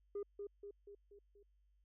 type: tone with echo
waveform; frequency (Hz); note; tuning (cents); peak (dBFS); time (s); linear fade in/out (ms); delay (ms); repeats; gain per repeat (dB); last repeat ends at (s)
sine; 405.6; G#4; -41; -37; 0.15-0.23; 5; 240; 5; -5; 1.43
effects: tanh soft clip ceiling -38 dBFS + added 50 Hz sine -70 dBFS peak until 1.84 s